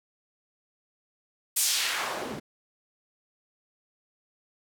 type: noise with band-pass filter sweep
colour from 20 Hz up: white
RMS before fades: -29 dBFS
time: 1.56-2.4 s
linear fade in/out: 10 ms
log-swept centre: 9900 to 200 Hz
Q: 1
effects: none